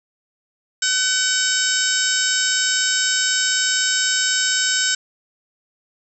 harmonic tone, 757 Hz, F#5, 39 cents sharp, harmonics 2 / 3 / 4 / 5 / 6 / 7 / 8 / 9 / 10, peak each -22 / -33 / -26 / -27 / -31 / -24 / -31 / -31 / -22 dBFS, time 0.82-4.95 s, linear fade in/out 5 ms, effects none

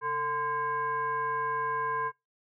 sine tone with frequency modulation, 1031 Hz, C6, 26 cents flat, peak -28 dBFS, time 0.01-2.12 s, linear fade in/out 50 ms, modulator 581 Hz, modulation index 0.88, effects noise-tail reverb RT60 0.2 s tail -20 dB re dry

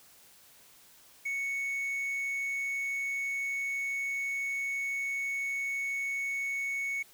triangle tone, 2217 Hz, C#7, in tune, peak -29 dBFS, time 1.25-7.03 s, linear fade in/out 10 ms, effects white hiss -58 dBFS RMS until 7.13 s

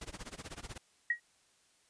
pink noise with tremolo, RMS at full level -43 dBFS, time 0.01-0.78 s, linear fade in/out 5 ms, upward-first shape sine, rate 16 Hz, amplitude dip 95%
sine tone with exponential decay, 1900 Hz, A#6, 33 cents sharp, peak -24 dBFS, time 1.1-1.2 s, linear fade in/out 5 ms, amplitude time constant 21 ms
effects white hiss -69 dBFS RMS until 1.89 s + resampled to 22050 Hz

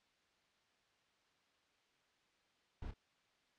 brown noise with echo, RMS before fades -45 dBFS, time 2.82-2.91 s, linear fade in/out 2 ms, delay 28 ms, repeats 1, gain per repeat -10 dB, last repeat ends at 2.938 s, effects white hiss -75 dBFS RMS until 3.58 s + low-pass 4000 Hz 12 dB/octave

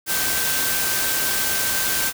sine tone in noise, 1555 Hz, G6, 14 cents flat, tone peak -29 dBFS, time 0.06-2.13 s, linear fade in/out 50 ms, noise white, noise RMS -22 dBFS, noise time 0.06-2.13 s, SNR -10 dB, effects none

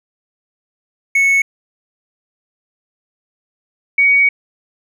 triangle / sine tone pair in turn, 2207 / 2247 Hz, C#7 / C#7, -8 / +23 cents, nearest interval unison, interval 31 cents, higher second, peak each -8 dBFS, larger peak neither, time 1.15-1.42 / 3.98-4.29 s, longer second, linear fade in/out 5 ms, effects none

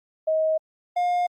sine / triangle tone pair in turn, 632 / 710.7 Hz, D#5 / F5, +27 / +30 cents, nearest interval major second, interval 203 cents, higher second, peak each -19 / -18 dBFS, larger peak second, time 0.27-0.58 / 0.96-1.27 s, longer neither, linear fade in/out 10 ms, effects Opus 32 kbps

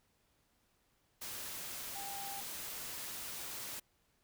sine tone in noise, 796 Hz, G5, 26 cents sharp, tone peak -45 dBFS, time 1.95-2.41 s, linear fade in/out 10 ms, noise white, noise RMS -44 dBFS, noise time 1.21-3.8 s, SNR -4 dB, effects pink hiss -75 dBFS RMS until 4.23 s

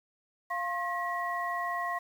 sine tone cluster, 698 / 1073 / 1913 Hz, F5 / C6 / A#6, -1 / +43 / +44 cents, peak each -35 / -33 / -36 dBFS, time 0.5-1.99 s, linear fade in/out 10 ms, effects 9-bit

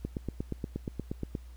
click train, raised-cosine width 3 ms, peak -20 dBFS, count 12, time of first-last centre 0.05-1.352 s, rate 8.45 Hz, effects added 60 Hz sine -45 dBFS peak until 1.56 s + pink hiss -63 dBFS RMS until 1.56 s

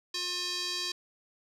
square tone with band-pass filter, 356.5 Hz, F4, 36 cents sharp, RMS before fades -34 dBFS, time 0.14-0.92 s, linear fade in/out 5 ms, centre 4500 Hz, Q 2.9, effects none

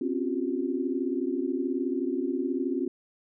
sine tone cluster, 258.4 / 277.2 / 349.4 / 383.3 Hz, C4 / C#4 / F4 / G4, -21 / 0 / +1 / -39 cents, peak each -31 / -31 / -31 / -35 dBFS, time 0.01-2.88 s, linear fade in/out 5 ms, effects none

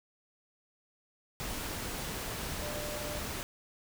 sine tone in noise, 596 Hz, D5, 25 cents sharp, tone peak -40 dBFS, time 2.62-3.19 s, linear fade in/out 0 ms, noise pink, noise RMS -38 dBFS, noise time 1.4-3.43 s, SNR -5 dB, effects none

